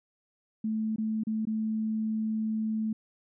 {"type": "tone with dropouts", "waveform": "sine", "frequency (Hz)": 218.7, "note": "A3", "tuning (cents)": -10, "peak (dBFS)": -27, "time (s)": [0.64, 2.93], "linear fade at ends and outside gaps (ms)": 5, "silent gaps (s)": [[0.961, 0.982], [1.236, 1.269], [1.453, 1.47]], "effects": []}